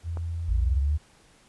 sine tone, 83.9 Hz, E2, 31 cents sharp, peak -28 dBFS, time 0.03-0.82 s, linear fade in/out 50 ms
click, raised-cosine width 1 ms, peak -25 dBFS, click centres 0.172 s
sine linear sweep, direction up, 51.91 to 77.5 Hz, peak -21 dBFS, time 0.48-0.98 s, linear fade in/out 20 ms
effects pink hiss -58 dBFS RMS until 1.48 s + resampled to 24000 Hz

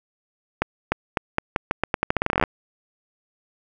accelerating click train, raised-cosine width 0.5 ms, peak -4 dBFS, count 21, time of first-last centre 0.62-2.438 s, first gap 300 ms, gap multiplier 0.84, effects none

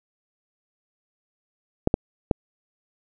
clicks, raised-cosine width 2 ms, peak -4 dBFS, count 3, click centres 1.874 / 1.941 / 2.312 s, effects none

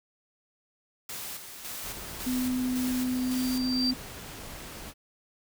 white noise with tremolo, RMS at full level -38 dBFS, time 1.09-3.58 s, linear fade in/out 2 ms, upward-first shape square, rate 1.8 Hz, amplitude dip 50%
pink noise, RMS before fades -42 dBFS, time 1.82-4.94 s, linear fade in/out 50 ms
sine tone with pitch glide, 253 to 254.9 Hz, B3 to C4, +42 to -45 cents, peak -26 dBFS, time 2.26-3.94 s, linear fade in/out 10 ms, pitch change +13 cents, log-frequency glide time 3.2-3.33 s
sine tone with exponential growth, 4691 Hz, D8, 3 cents flat, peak -24 dBFS, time 2.85-3.91 s, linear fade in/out 5 ms, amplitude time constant 230 ms
effects none

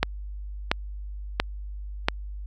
click train, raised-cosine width 0.3 ms, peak -3 dBFS, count 4, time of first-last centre 0.03-2.085 s, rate 1.46 Hz, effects added 50 Hz sine -33 dBFS peak until 2.46 s

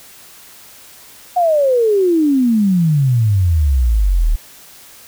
sine exponential sweep, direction down, 734 to 36 Hz, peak -10 dBFS, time 1.36-4.36 s, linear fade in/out 10 ms, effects white hiss -41 dBFS RMS until 5.07 s

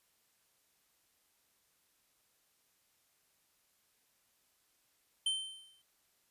square tone with exponential decay, 3100 Hz, G7, 20 cents flat, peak -29 dBFS, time 5.26-5.82 s, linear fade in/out 5 ms, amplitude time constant 120 ms, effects white hiss -74 dBFS RMS until 6.3 s + resampled to 32000 Hz

